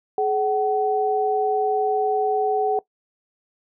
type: tone pair together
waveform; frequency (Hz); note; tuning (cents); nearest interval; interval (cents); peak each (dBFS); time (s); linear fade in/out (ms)
sine; 423.7 / 755; G#4 / F#5; +35 / +35; minor seventh; 1000; -21; 0.18-2.79; 2
effects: noise-tail reverb RT60 0.1 s tail -20 dB re dry